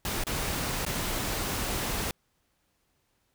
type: noise with dropouts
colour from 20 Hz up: pink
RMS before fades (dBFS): -31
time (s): 0.05-2.11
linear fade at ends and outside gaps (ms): 1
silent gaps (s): 0.238-0.268 / 0.851-0.864
effects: pink hiss -73 dBFS RMS until 3.34 s